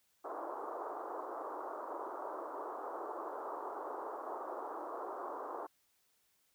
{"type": "band-pass noise", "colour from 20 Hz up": "white", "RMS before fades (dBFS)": -43, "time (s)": [0.24, 5.67], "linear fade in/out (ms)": 10, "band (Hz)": [320, 1200], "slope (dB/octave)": 48, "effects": ["white hiss -75 dBFS RMS until 6.54 s"]}